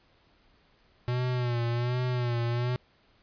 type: tone with vibrato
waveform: square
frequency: 121.9 Hz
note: B2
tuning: 22 cents flat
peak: -27 dBFS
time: 1.08-2.76 s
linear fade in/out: 0 ms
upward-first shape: sine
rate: 1.3 Hz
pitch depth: 59 cents each way
effects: pink hiss -64 dBFS RMS until 3.22 s + resampled to 11025 Hz